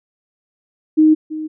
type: tone with echo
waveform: sine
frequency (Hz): 311.1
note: D#4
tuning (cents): 0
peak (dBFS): -7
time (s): 0.97-1.15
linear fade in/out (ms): 20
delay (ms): 330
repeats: 1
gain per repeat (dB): -15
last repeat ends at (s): 1.48
effects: none